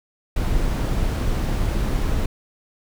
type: noise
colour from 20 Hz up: brown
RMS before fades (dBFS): -21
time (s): 0.36-2.26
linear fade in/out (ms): 5
effects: none